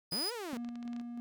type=tone; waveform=40% pulse; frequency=4978 Hz; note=D#8; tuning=in tune; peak=-32 dBFS; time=0.11-0.31 s; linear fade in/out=20 ms
type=linear two-way sweep; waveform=sawtooth; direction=up then down; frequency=146.83 to 501 to 221.9 Hz; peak=-35 dBFS; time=0.12-0.57 s; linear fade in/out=0 ms; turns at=0.33 s
type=tone with tremolo; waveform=triangle; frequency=238.3 Hz; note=A#3; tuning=38 cents sharp; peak=-35 dBFS; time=0.53-1.2 s; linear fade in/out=0 ms; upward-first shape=square; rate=3.1 Hz; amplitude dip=30%
type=clicks; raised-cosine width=0.2 ms; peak=-35 dBFS; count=8; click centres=0.647 / 0.689 / 0.756 / 0.828 / 0.878 / 0.932 / 0.964 / 0.998 s
effects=none